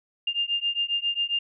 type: beating tone pair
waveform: sine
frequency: 2803 / 2810.4 Hz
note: F7 / F7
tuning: +6 / +10 cents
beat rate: 7.4 Hz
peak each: -27 dBFS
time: 0.27-1.39 s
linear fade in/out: 5 ms
effects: none